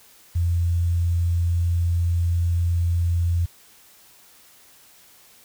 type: tone with quantisation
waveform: sine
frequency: 85.8 Hz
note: F2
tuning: 30 cents flat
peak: -18 dBFS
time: 0.35-3.46 s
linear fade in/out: 10 ms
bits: 8
effects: white hiss -52 dBFS RMS until 5.44 s